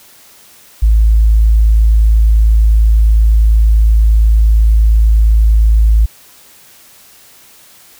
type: tone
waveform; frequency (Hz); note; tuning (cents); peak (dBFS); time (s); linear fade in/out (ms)
sine; 54.3; A1; -22; -4; 0.82-6.06; 10
effects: tanh soft clip ceiling 0 dBFS + white hiss -42 dBFS RMS until 7.99 s